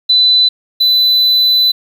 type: tone pair in turn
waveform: sine / triangle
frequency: 4000 / 4000 Hz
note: B7 / B7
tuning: +21 / +21 cents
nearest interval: unison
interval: 0 cents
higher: neither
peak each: -6 dBFS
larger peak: neither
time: 0.09-0.49 / 0.8-1.72 s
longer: second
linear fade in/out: 10 ms
effects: 7-bit